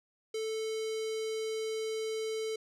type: tone with notch filter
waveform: square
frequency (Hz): 440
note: A4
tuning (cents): 0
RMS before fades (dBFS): -35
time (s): 0.34-2.56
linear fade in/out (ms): 5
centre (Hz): 1100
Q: 0.52
effects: low-pass 8000 Hz 12 dB/octave